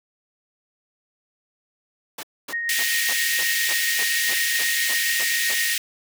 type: noise bursts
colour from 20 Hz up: pink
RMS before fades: -31 dBFS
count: 12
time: 2.18-5.542 s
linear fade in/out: 5 ms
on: 51 ms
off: 250 ms
type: tone with tremolo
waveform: sine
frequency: 1864.7 Hz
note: A#6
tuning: in tune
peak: -22 dBFS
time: 2.52-5.75 s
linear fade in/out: 20 ms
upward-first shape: triangle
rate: 7.5 Hz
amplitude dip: 35%
type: high-pass noise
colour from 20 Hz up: pink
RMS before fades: -24 dBFS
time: 2.69-5.78 s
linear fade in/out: 2 ms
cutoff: 1800 Hz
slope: 48 dB/octave
effects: high-pass 400 Hz 12 dB/octave